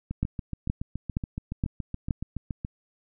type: two click trains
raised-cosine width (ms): 5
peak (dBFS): -13 / -19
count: 5 / 19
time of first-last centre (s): 0.23-2.108 / 0.11-2.649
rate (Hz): 2.13 / 7.09
effects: none